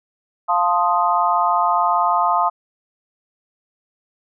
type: chord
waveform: sine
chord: F dominant seventh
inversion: none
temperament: equal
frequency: 698.5 / 880 / 1046.5 / 1244.5 Hz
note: F5 / A5 / C6 / Eb6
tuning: 0 / 0 / 0 / 0 cents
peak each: -20 dBFS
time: 0.48-2.5 s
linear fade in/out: 20 ms
effects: none